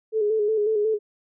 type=tone with vibrato; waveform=sine; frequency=427.4 Hz; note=G#4; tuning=50 cents sharp; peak=-19 dBFS; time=0.12-0.99 s; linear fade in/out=50 ms; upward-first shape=square; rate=5.5 Hz; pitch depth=46 cents each way; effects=none